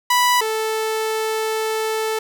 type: tone pair in turn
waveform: sawtooth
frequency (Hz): 986 / 439.2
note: B5 / A4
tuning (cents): -3 / -3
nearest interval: octave + major second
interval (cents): 1400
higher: first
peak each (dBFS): -10 / -16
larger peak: first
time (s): 0.1-0.41 / 0.41-2.19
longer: second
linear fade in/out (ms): 5
effects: none